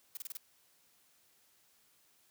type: noise bursts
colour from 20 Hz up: blue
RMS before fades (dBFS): -42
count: 5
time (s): 0.15-0.371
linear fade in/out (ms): 2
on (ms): 21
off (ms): 29
effects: white hiss -69 dBFS RMS until 2.3 s + high-pass 60 Hz 12 dB/octave